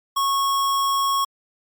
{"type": "tone", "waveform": "square", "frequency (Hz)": 1100, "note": "C#6", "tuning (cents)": -14, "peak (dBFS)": -19, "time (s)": [0.16, 1.25], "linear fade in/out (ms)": 10, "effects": ["MP3 96 kbps"]}